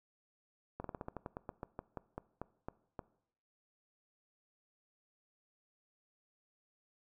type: slowing click train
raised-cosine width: 1 ms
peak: -27 dBFS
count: 17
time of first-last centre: 0.8-2.992 s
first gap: 43 ms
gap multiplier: 1.14
effects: noise-tail reverb RT60 0.7 s tail -20 dB re dry